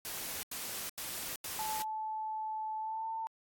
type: noise bursts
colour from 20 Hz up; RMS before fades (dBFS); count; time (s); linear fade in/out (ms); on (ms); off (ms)
white; -40; 4; 0.05-1.822; 0; 380; 84
type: tone with pitch glide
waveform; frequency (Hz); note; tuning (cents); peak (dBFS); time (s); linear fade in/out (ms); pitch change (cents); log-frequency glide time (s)
sine; 870 to 894.5; A5 to A5; -20 to +28; -35; 1.59-3.27; 0; +48; 2.78-3.09
effects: AAC 64 kbps